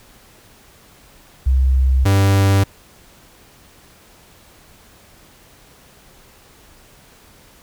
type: tone pair in turn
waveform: sine / 45% pulse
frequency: 65.41 / 98 Hz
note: C2 / G2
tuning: 0 / 0 cents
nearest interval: perfect fifth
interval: 700 cents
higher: second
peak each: -11 dBFS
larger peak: neither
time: 1.46-2.05 / 2.05-2.64 s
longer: neither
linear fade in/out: 10 ms
effects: pink hiss -48 dBFS RMS until 7.62 s